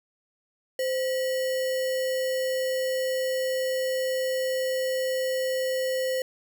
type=tone with sample-and-hold; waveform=sine; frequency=519 Hz; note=C5; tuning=14 cents flat; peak=-24 dBFS; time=0.79-6.22 s; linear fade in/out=2 ms; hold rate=2450 Hz; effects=none